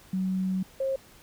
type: tone pair in turn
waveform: sine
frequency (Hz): 187.7 / 535.8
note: F#3 / C5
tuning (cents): +25 / +41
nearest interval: octave + tritone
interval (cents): 1816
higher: second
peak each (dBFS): -25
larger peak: neither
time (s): 0.13-0.63 / 0.8-0.96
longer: first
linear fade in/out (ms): 5
effects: pink hiss -54 dBFS RMS until 1.22 s